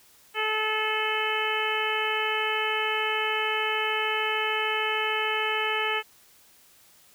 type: harmonic tone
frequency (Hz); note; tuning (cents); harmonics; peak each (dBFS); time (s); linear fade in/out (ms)
433.3; A4; -27; 1 / 2 / 3 / 4 / 5 / 6 / 7; -32 / -32 / -32 / -32 / -32 / -32 / -32; 0.34-6.03; 50
effects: white hiss -57 dBFS RMS until 7.14 s